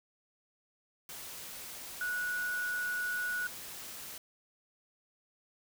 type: tone in noise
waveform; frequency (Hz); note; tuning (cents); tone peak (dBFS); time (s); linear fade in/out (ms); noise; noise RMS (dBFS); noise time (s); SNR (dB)
sine; 1467; F#6; -15; -32; 2.01-3.47; 2; white; -45; 1.09-4.18; +10
effects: none